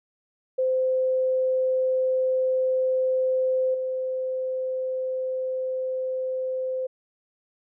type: tone with level steps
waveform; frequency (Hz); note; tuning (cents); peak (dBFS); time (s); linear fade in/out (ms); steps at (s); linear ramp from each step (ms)
sine; 517; C5; -21; -20 / -25; 0.58-6.87; 10; 3.74; 5
effects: none